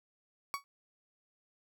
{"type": "tone with exponential decay", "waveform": "35% pulse", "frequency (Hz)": 1125, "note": "C#6", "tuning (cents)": 25, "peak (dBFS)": -28, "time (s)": [0.54, 0.64], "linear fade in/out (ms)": 0, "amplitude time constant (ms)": 20, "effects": []}